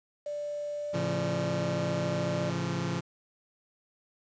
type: tone with pitch glide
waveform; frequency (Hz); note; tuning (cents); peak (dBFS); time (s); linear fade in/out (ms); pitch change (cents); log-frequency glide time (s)
sine; 587.3 to 596.2; D5 to D5; 0 to +26; -32; 0.26-2.5; 5; +26; 0.74-1.81
type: chord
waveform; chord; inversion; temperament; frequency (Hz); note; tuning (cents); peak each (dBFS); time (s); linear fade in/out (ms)
sawtooth; A augmented; none; just; 110 / 137.5 / 171.88; A2 / C#3 / E#3; 0 / -14 / -27; -33 / -30 / -28; 0.93-3.01; 20
effects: resampled to 16000 Hz + 9-bit